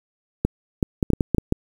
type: clicks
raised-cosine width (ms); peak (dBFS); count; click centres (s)
3; -5; 9; 0.45 / 0.828 / 1.028 / 1.103 / 1.134 / 1.208 / 1.347 / 1.383 / 1.524
effects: 7-bit